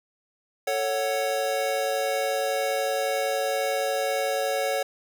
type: chord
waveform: square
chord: F# minor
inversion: first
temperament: equal with one note detuned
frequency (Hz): 443.6 / 554.4 / 740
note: A4 / C#5 / F#5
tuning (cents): +14 / 0 / 0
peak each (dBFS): -32 / -27 / -30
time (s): 0.67-4.83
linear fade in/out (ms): 5
effects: none